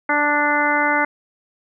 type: harmonic tone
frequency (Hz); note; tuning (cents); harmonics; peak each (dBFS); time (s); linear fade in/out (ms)
293.7; D4; 0; 1 / 2 / 3 / 4 / 5 / 6 / 7; -25 / -25 / -21 / -25 / -21 / -26 / -22; 0.09-1.05; 5
effects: none